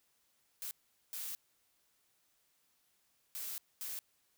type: noise bursts at uneven times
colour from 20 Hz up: blue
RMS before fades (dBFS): -42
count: 4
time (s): 0.62-0.71 / 1.13-1.35 / 3.35-3.58 / 3.81-3.99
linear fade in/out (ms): 0
effects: white hiss -75 dBFS RMS until 4.37 s